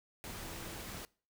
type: tone in noise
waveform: sine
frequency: 329.6 Hz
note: E4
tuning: in tune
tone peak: -54 dBFS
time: 0.43-0.76 s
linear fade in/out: 0 ms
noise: pink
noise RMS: -45 dBFS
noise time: 0.24-1.05 s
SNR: -12 dB
effects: noise-tail reverb RT60 0.4 s tail -23 dB re dry